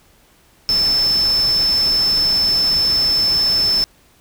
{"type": "tone in noise", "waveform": "sine", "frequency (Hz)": 5274, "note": "E8", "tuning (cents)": 0, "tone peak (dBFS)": -13, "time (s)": [0.69, 3.84], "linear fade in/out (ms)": 0, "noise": "pink", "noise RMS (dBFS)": -29, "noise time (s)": [0.69, 3.84], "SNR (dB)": 13, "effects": ["pink hiss -53 dBFS RMS until 4.2 s"]}